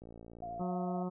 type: click train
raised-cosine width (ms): 2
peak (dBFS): -37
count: 35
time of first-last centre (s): 0.02-0.613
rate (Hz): 57.3
type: tone with vibrato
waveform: sine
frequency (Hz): 698.5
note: F5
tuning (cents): 0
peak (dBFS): -39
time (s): 0.42-1.03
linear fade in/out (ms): 5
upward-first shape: sine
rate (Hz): 12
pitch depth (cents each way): 32
type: harmonic tone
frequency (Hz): 181.5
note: F#3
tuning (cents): -33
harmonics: 1 / 2 / 3 / 4 / 5 / 6 / 7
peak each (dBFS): -35 / -41 / -45 / -47 / -49 / -51 / -52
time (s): 0.59-1.1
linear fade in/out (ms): 20
effects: none